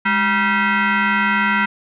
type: tone with frequency modulation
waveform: sine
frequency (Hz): 206.8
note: G#3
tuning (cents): -7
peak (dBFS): -14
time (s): 0.05-1.66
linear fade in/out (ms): 10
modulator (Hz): 584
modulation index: 3.7
effects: none